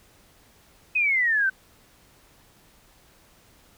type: exponential sweep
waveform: sine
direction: down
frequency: 2554 to 1510 Hz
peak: -19 dBFS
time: 0.95-1.5 s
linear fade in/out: 10 ms
effects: pink hiss -57 dBFS RMS until 3.77 s